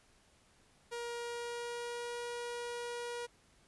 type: tone with pitch glide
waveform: sawtooth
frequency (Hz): 473.8 to 478.8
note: A#4 to A#4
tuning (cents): +28 to +46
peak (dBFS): -35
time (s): 0.91-3.27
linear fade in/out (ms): 20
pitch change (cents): +18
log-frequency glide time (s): 1.13-2.21
effects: pink hiss -67 dBFS RMS until 3.67 s + resampled to 24000 Hz